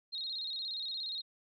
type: tone with vibrato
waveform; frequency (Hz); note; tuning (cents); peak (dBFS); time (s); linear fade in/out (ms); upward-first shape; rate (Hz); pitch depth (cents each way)
sine; 3970; B7; +8; -36; 0.12-1.22; 20; square; 17; 88
effects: none